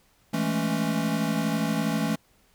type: chord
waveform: square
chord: A major seventh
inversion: second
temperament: equal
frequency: 164.81 / 207.7 / 220 / 277.2 Hz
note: E3 / G#3 / A3 / C#4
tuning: 0 / 0 / 0 / 0 cents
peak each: -30 / -32 / -29 / -31 dBFS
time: 0.33-2.16 s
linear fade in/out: 10 ms
effects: pink hiss -63 dBFS RMS until 2.54 s